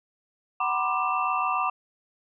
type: tone cluster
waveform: sine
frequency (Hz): 751 / 962 / 1029 / 1186 / 2682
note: F#5 / B5 / C6 / D6 / E7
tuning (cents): +26 / -46 / -29 / +17 / +29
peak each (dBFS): -30 / -31 / -31 / -26 / -34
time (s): 0.6-1.7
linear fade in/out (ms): 5
effects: none